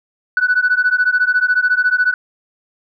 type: beating tone pair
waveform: sine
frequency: 1480 / 1494 Hz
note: F#6 / F#6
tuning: 0 / +16 cents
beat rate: 14 Hz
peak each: -14 dBFS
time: 0.37-2.14 s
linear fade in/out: 2 ms
effects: tanh soft clip ceiling -6 dBFS